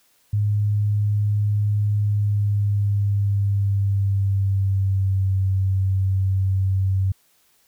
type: tone with pitch glide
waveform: sine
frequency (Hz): 103.83 to 95.76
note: G#2 to G2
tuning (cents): 0 to -40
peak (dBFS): -17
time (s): 0.33-7.12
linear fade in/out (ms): 5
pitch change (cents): -140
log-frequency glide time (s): 1.97-5.36
effects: white hiss -61 dBFS RMS until 7.67 s